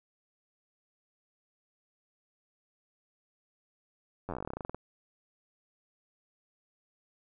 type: slowing click train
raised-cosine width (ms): 1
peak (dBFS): -23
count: 19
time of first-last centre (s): 4.29-4.746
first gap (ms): 10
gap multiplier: 1.1
effects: none